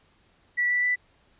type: tone with pitch steps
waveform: sine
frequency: 1953 / 1966.6 / 1980.3 Hz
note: B6 / B6 / B6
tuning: -20 / -8 / +4 cents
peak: -21 dBFS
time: 0.57-0.96 s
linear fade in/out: 20 ms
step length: 130 ms
effects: pink hiss -63 dBFS RMS until 1.39 s + resampled to 8000 Hz